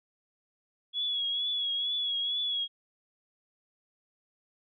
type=tone with vibrato; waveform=sine; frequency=3363 Hz; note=G#7; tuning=21 cents sharp; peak=-28 dBFS; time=0.93-2.68 s; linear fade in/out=50 ms; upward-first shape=triangle; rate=2.2 Hz; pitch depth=51 cents each way; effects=none